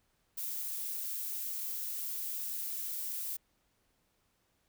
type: noise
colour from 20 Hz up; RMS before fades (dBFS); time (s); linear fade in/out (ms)
violet; -38; 0.37-3.37; 10
effects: pink hiss -75 dBFS RMS until 4.68 s